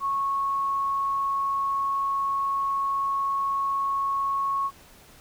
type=tone; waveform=sine; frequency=1101 Hz; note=C#6; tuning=12 cents flat; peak=-23 dBFS; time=0-4.71 s; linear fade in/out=50 ms; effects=pink hiss -52 dBFS RMS until 5.2 s